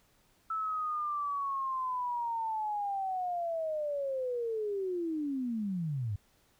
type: linear sweep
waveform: sine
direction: down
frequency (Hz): 1318.5 to 94.6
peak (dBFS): -31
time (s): 0.5-6.16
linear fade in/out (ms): 5
effects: pink hiss -68 dBFS RMS until 6.59 s